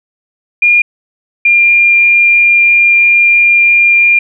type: tone pair in turn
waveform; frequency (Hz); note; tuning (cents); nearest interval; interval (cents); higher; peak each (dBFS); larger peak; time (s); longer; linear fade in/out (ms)
sine; 2418 / 2399; D7 / D7; +50 / +36; unison; 14; first; -4; neither; 0.62-0.82 / 1.45-4.19; second; 5
effects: none